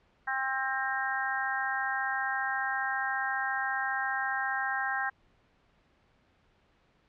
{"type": "harmonic tone", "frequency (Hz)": 265.3, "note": "C4", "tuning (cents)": 24, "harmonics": [3, 4, 5, 6, 7], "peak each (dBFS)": [-34, -38, -39, -32, -35], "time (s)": [0.27, 5.1], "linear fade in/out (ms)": 10, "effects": ["pink hiss -67 dBFS RMS until 7.08 s", "low-pass 3000 Hz 12 dB/octave"]}